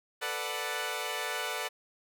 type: chord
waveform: 10% pulse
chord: B minor seventh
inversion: third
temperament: equal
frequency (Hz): 440 / 493.9 / 587.3 / 740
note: A4 / B4 / D5 / F#5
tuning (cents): 0 / 0 / 0 / 0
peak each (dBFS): -30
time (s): 0.21-1.69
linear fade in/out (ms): 20
effects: none